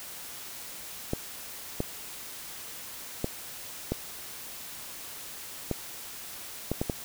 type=clicks; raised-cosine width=2 ms; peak=-14 dBFS; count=8; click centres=1.134 / 1.804 / 3.244 / 3.92 / 5.713 / 6.716 / 6.815 / 6.898 s; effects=white hiss -42 dBFS RMS until 7.04 s